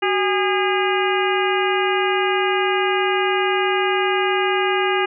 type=harmonic tone with a mistuned harmonic; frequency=407.7 Hz; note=G#4; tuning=32 cents flat; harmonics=1 / 2 / 3 / 4 / 5 / 6 / 7; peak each=-20 / -23 / -25 / -26 / -27 / -28 / -28 dBFS; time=0.02-5.06 s; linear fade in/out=10 ms; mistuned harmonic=1; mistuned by=-140 cents; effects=none